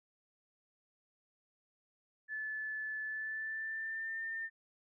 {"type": "tone with pitch glide", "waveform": "sine", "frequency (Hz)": [1736, 1805.5], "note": ["A6", "A6"], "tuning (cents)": [-24, 44], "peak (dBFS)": -37, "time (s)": [2.28, 4.5], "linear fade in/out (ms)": 50, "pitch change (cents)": 68, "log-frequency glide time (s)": [3.04, 4.22], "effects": []}